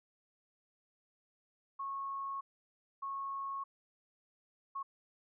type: tone bursts at uneven times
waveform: sine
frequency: 1097 Hz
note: C#6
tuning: 18 cents flat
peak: -37 dBFS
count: 3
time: 1.79-2.41 / 3.02-3.64 / 4.75-4.83 s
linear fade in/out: 10 ms
effects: none